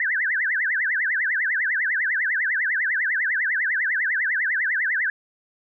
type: tone with vibrato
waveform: sine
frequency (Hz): 1760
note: A6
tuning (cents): 0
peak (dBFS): -20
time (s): 0-5.1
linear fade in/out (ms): 2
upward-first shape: triangle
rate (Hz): 10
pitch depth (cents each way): 300
effects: none